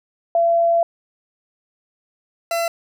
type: tone pair in turn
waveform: sine / 40% pulse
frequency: 677 / 674.4 Hz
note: E5 / E5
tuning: +46 / +39 cents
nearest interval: unison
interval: 7 cents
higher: first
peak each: -13 / -18 dBFS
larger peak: first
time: 0.35-0.83 / 2.51-2.68 s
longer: first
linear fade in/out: 2 ms
effects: none